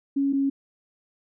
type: tone pair in turn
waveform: sine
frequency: 277.2 / 275.1 Hz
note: C#4 / C#4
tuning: 0 / -13 cents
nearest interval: unison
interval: 13 cents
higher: first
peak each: -20 dBFS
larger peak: neither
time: 0.16-0.33 / 0.33-0.5 s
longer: neither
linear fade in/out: 10 ms
effects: none